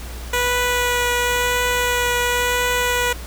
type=tone with vibrato; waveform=10% pulse; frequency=489.7 Hz; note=B4; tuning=15 cents flat; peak=-9 dBFS; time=0.33-3.13 s; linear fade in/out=5 ms; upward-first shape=triangle; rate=0.95 Hz; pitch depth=12 cents each way; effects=added 60 Hz sine -30 dBFS peak until 3.26 s + pink hiss -37 dBFS RMS until 3.26 s